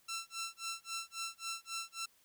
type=tone with tremolo; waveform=10% pulse; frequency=1344 Hz; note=E6; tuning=33 cents sharp; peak=-29 dBFS; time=0.08-2.06 s; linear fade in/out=10 ms; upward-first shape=sine; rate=3.7 Hz; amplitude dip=100%; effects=white hiss -69 dBFS RMS until 2.24 s